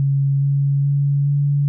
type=tone with pitch steps; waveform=sine; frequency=138.59 / 139.96 / 141.34 / 142.73 Hz; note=C#3 / C#3 / C#3 / D3; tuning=0 / +17 / +34 / -49 cents; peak=-14 dBFS; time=0-1.68 s; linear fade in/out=0 ms; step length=420 ms; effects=none